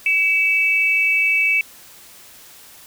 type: tone pair together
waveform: sine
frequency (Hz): 2276 / 2637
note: C#7 / E7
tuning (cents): +45 / 0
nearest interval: minor third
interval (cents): 255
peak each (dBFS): -17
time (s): 0.06-1.61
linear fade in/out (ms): 2
effects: white hiss -44 dBFS RMS until 2.86 s